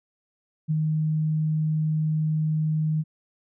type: tone with ADSR envelope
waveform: sine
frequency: 155.56 Hz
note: D#3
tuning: in tune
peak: -19 dBFS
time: 0.68-3.04 s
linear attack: 29 ms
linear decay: 15 ms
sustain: -2 dB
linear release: 37 ms
effects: none